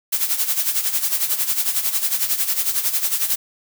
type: noise with tremolo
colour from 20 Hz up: blue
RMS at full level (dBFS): -18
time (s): 0.12-3.36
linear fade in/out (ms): 10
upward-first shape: sine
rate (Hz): 11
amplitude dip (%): 70
effects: none